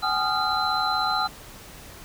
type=tone cluster; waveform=sine; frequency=760 / 836 / 1231 / 1385 / 4047 Hz; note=F#5 / G#5 / D#6 / F6 / B7; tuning=+46 / +11 / -19 / -15 / +42 cents; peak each=-28 dBFS; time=0.02-1.28 s; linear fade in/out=20 ms; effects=pink hiss -44 dBFS RMS until 2.04 s